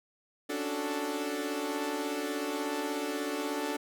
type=chord; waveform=sawtooth; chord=D major seventh; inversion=third; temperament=equal; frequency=277.2 / 293.7 / 370 / 440 Hz; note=C#4 / D4 / F#4 / A4; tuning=0 / 0 / 0 / 0 cents; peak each=-36 / -31 / -36 / -33 dBFS; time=0.49-3.77 s; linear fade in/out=10 ms; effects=none